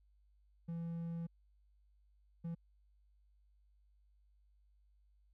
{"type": "tone bursts at uneven times", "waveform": "triangle", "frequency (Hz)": 167.6, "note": "E3", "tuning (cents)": 29, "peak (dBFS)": -37, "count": 2, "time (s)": [[0.68, 1.27], [2.44, 2.55]], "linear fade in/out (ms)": 10, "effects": ["added 50 Hz sine -67 dBFS peak until 5.33 s"]}